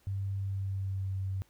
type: tone with pitch glide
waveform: sine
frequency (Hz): 98 to 95.82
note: G2 to G2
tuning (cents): 0 to -39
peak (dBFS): -31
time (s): 0.07-1.42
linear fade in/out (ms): 0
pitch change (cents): -39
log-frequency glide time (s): 0.37-1.13
effects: pink hiss -67 dBFS RMS until 1.49 s